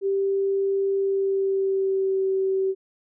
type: tone with pitch glide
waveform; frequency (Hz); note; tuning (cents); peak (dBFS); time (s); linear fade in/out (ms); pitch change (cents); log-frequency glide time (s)
sine; 392 to 383.3; G4 to G4; 0 to -39; -20; 0.01-2.75; 50; -39; 0.96-2.26
effects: none